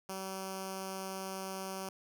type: tone with notch filter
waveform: 5% pulse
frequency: 191 Hz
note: G3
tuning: 45 cents flat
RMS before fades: -41 dBFS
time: 0.09-1.89 s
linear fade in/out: 2 ms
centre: 1900 Hz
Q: 0.88
effects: none